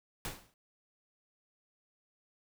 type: noise with exponential decay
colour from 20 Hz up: pink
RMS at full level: -36 dBFS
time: 0.25-0.54 s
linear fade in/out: 1 ms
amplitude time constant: 62 ms
effects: none